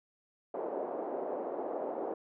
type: band-pass noise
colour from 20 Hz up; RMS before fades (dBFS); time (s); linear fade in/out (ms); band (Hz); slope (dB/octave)
white; -37; 0.54-2.14; 5; 320 to 690; 24
effects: none